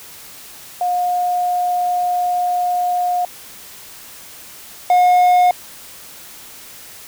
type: tone pair in turn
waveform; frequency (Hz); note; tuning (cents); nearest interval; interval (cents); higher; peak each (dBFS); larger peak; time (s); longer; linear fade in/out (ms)
sine / triangle; 716 / 720.1; F5 / F#5; +43 / -47; unison; 10; second; -15 / -7; second; 0.81-3.25 / 4.9-5.51; first; 2
effects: white hiss -38 dBFS RMS until 7.07 s